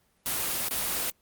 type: noise with dropouts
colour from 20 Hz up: white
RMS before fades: -29 dBFS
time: 0.26-1.1 s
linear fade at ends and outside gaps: 0 ms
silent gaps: 0.685-0.71 s
effects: pink hiss -68 dBFS RMS until 1.21 s + Opus 24 kbps